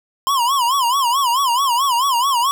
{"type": "tone with vibrato", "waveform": "square", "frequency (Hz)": 1027, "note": "C6", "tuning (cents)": -33, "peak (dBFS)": -15, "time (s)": [0.27, 2.51], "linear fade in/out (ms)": 0, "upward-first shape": "sine", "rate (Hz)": 4.6, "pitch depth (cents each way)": 170, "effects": []}